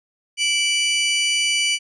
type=tone pair together; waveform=sawtooth; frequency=2318 / 2960 Hz; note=D7 / F#7; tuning=-23 / 0 cents; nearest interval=major third; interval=423 cents; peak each=-17 dBFS; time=0.37-1.79 s; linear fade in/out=50 ms; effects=resampled to 22050 Hz